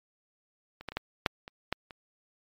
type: clicks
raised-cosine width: 0.3 ms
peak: -28 / -19 / -26 / -14 / -8 / -26 / -12 / -28 dBFS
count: 8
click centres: 0.81 / 0.887 / 0.92 / 0.97 / 1.262 / 1.479 / 1.726 / 1.908 s
effects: MP3 96 kbps